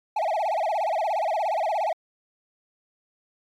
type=tone with vibrato; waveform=triangle; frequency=740 Hz; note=F#5; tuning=in tune; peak=-20 dBFS; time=0.16-1.93 s; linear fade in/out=5 ms; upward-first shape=sine; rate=17 Hz; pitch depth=290 cents each way; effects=MP3 96 kbps